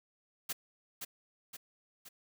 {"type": "noise with echo", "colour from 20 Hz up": "white", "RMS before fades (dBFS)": -36, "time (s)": [0.49, 0.53], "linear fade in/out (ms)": 10, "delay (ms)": 520, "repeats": 3, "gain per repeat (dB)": -5, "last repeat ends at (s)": 2.09, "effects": []}